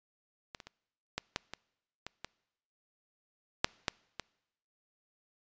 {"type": "clicks", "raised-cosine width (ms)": 0.2, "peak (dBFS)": [-24, -29, -29, -16, -14, -22, -22, -21, -6, -11, -19], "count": 11, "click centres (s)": [0.548, 0.602, 0.67, 1.18, 1.361, 1.536, 2.066, 2.246, 3.645, 3.882, 4.197], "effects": ["noise-tail reverb RT60 0.9 s tail -25 dB re dry", "resampled to 16000 Hz"]}